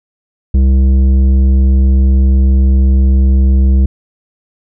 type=tone with tanh clipping; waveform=sine; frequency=66.1 Hz; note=C2; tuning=18 cents sharp; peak=-7 dBFS; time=0.54-3.86 s; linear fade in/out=5 ms; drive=10 dB; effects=none